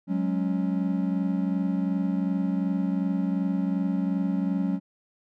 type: chord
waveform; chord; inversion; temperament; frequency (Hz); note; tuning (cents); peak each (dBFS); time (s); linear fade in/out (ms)
triangle; F# suspended second; none; equal; 185 / 207.7 / 277.2; F#3 / G#3 / C#4; 0 / 0 / 0; -24 / -28 / -27; 0.07-4.8; 50
effects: none